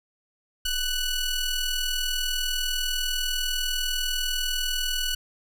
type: ring-modulated tone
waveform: sawtooth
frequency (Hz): 1480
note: F#6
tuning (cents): 0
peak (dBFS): -18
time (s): 0.65-5.15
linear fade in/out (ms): 5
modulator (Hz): 1460
effects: none